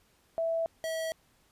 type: tone pair in turn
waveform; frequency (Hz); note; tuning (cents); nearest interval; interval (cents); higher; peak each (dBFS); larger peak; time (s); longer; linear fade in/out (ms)
sine / square; 659 / 646.6; E5 / E5; -1 / -34; unison; 33; first; -27 / -32; first; 0.38-0.66 / 0.84-1.12; neither; 0
effects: pink hiss -67 dBFS RMS until 1.51 s + resampled to 32000 Hz